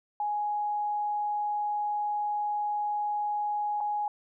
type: tone with dropouts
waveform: sine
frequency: 833 Hz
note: G#5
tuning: 5 cents sharp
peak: -27 dBFS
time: 0.2-4.08 s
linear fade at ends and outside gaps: 2 ms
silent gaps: 3.805-3.809 s
effects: none